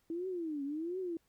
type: tone with vibrato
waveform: sine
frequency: 323.2 Hz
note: E4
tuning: 34 cents flat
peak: -35 dBFS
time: 0.1-1.17 s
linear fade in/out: 2 ms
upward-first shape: triangle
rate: 1.4 Hz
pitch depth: 290 cents each way
effects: pink hiss -75 dBFS RMS until 1.28 s